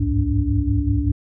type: tone cluster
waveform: sine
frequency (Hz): 63.6 / 73.7 / 98.9 / 104.3 / 288.9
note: C2 / D2 / G2 / G#2 / D4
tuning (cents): -48 / +7 / +16 / +8 / -28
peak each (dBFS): -23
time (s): 0-1.12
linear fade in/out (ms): 10
effects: none